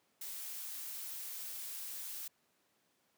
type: noise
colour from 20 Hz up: blue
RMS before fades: -44 dBFS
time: 0.21-2.28 s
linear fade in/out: 5 ms
effects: pink hiss -75 dBFS RMS until 3.17 s + high-pass 200 Hz 12 dB/octave